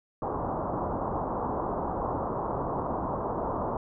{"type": "low-pass noise", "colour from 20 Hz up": "white", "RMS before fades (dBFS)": -31, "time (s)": [0.22, 3.77], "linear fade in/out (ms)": 2, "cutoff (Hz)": 1100, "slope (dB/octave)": 48, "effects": []}